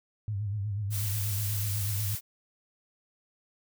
sine tone with vibrato, 102.5 Hz, G#2, 22 cents flat, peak -29 dBFS, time 0.28-2.15 s, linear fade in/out 0 ms, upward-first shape sine, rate 8.2 Hz, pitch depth 90 cents each way
blue noise, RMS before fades -35 dBFS, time 0.9-2.21 s, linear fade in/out 50 ms
effects none

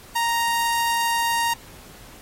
sawtooth tone, 932.3 Hz, A#5, in tune, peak -16 dBFS, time 0.15-1.54 s, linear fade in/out 10 ms, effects pink hiss -46 dBFS RMS until 2.21 s + AAC 48 kbps

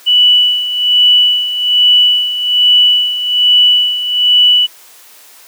sine tone with tremolo, 2960 Hz, F#7, in tune, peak -4 dBFS, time 0.06-4.67 s, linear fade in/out 20 ms, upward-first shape sine, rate 1.2 Hz, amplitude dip 70%, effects white hiss -40 dBFS RMS until 5.47 s + high-pass 400 Hz 12 dB/octave

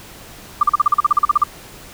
sine tone bursts, 1188 Hz, D6, 20 cents sharp, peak -8 dBFS, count 14, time 0.61-1.438 s, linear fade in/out 5 ms, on 22 ms, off 40 ms, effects pink hiss -39 dBFS RMS until 1.93 s

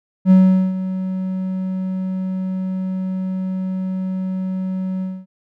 triangle tone with ADSR envelope, 187.3 Hz, F#3, 21 cents sharp, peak -4 dBFS, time 0.25-5.26 s, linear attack 58 ms, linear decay 420 ms, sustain -14 dB, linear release 240 ms, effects none

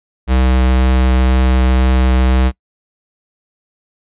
square tone with vibrato, 64 Hz, C2, 38 cents flat, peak -10 dBFS, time 0.27-2.52 s, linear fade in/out 50 ms, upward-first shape triangle, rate 2 Hz, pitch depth 9 cents each way, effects noise-tail reverb RT60 0.1 s tail -22 dB re dry + resampled to 8000 Hz

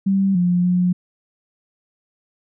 sine tone with pitch steps, 194.5 / 177.3 / 179.5 Hz, G3 / F3 / F3, -13 / +26 / +48 cents, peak -14 dBFS, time 0.06-0.93 s, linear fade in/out 10 ms, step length 290 ms, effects none

